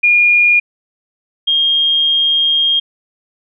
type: tone pair in turn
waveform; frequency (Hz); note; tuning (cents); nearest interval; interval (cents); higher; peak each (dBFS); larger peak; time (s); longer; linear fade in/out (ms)
sine; 2427 / 3229; D#7 / G#7; -44 / -49; perfect fourth; 495; second; -7 / -10; first; 0.03-0.6 / 1.47-2.8; second; 10
effects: none